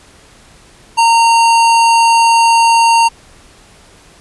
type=tone; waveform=square; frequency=921 Hz; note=A#5; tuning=21 cents flat; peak=-7 dBFS; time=0.97-3.09 s; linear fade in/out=20 ms; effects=pink hiss -43 dBFS RMS until 4.2 s + resampled to 24000 Hz